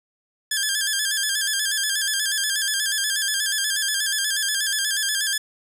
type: tone with vibrato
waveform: 10% pulse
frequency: 1658 Hz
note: G#6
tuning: 3 cents flat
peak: -12 dBFS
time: 0.51-5.38 s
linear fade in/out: 5 ms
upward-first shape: square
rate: 8.3 Hz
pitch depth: 63 cents each way
effects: none